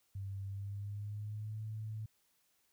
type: tone with pitch glide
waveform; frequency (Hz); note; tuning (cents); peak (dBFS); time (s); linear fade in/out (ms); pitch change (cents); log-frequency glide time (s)
sine; 98 to 108.74; G2 to A2; 0 to -20; -39; 0.15-2.06; 5; +180; 0.46-1.62
effects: white hiss -75 dBFS RMS until 2.72 s